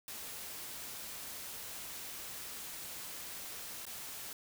white noise with dropouts, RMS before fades -45 dBFS, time 0.08-4.33 s, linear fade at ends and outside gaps 1 ms, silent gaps 3.853-3.866 s, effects none

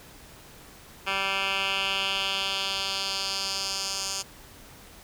10% pulse tone with band-pass filter sweep, 194.5 Hz, G3, 13 cents flat, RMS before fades -29 dBFS, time 1.06-4.23 s, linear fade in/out 20 ms, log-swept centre 2200 to 6200 Hz, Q 2.3, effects pink hiss -49 dBFS RMS until 5.03 s

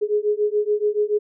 sine beating tone pair, 415.3 / 422.3 Hz, G#4 / G#4, 0 / +29 cents, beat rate 7 Hz, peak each -21 dBFS, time 0.01-1.19 s, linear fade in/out 20 ms, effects none

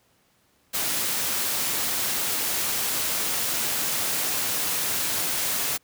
white noise, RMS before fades -26 dBFS, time 0.73-5.78 s, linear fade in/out 20 ms, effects pink hiss -64 dBFS RMS until 5.83 s + high-pass 80 Hz 12 dB/octave

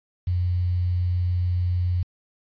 sine tone with quantisation, 89.3 Hz, F2, 39 cents sharp, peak -20 dBFS, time 0.27-2.03 s, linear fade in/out 5 ms, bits 8, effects resampled to 11025 Hz

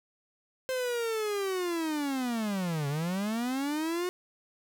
45% pulse linear two-way sweep, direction down then up, 523.3 to 138 to 365.5 Hz, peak -29 dBFS, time 0.69-4.09 s, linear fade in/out 0 ms, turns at 2.88 s, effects none

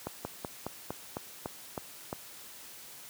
slowing click train, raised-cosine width 1 ms, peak -20 dBFS, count 9, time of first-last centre 0.07-2.128 s, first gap 180 ms, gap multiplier 1.1, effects white hiss -49 dBFS RMS until 3.09 s + high-pass 80 Hz 12 dB/octave

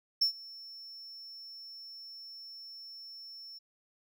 triangle tone with ADSR envelope, 5400 Hz, E8, 41 cents sharp, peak -21 dBFS, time 0.21-3.59 s, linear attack 10 ms, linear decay 100 ms, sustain -23 dB, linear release 14 ms, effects none

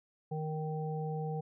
harmonic tone, 155.56 Hz, D#3, in tune, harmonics 1 / 3 / 5, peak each -35 / -40 / -42 dBFS, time 0.31-1.41 s, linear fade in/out 10 ms, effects none

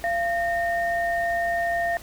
sine tone pair together, 686.6 / 1833 Hz, F5 / A#6, -30 / -30 cents, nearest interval octave + perfect fourth, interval 1700 cents, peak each -23 / -27 dBFS, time 0.04-1.97 s, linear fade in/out 0 ms, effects added 60 Hz sine -46 dBFS peak until 2.02 s + pink hiss -44 dBFS RMS until 2.02 s

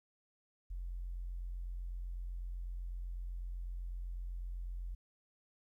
sine tone, 43.99 Hz, F1, 13 cents sharp, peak -38 dBFS, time 0.7-4.95 s, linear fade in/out 10 ms, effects tanh soft clip ceiling -34 dBFS + 13-bit

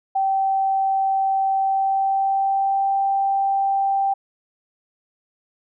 sine tone with pitch glide, 775 to 784.9 Hz, G5 to G5, -20 to +2 cents, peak -17 dBFS, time 0.15-4.14 s, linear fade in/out 10 ms, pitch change +22 cents, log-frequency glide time 1.59-2.98 s, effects none

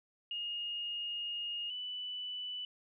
sine tone pair in turn, 2852 / 2980 Hz, F7 / F#7, +36 / +12 cents, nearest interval minor second, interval 76 cents, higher second, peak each -36 / -38 dBFS, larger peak first, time 0.31-1.7 / 1.7-2.65 s, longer first, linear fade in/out 2 ms, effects none

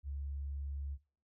sine tone, 70.2 Hz, C#2, 22 cents sharp, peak -38 dBFS, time 0.03-0.98 s, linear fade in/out 50 ms, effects noise-tail reverb RT60 0.4 s tail -19 dB re dry

